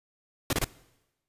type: noise bursts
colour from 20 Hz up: pink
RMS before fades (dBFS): -26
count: 3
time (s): 0.5-0.644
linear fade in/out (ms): 2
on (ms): 30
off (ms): 27
effects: noise-tail reverb RT60 1.0 s tail -21 dB re dry + resampled to 32000 Hz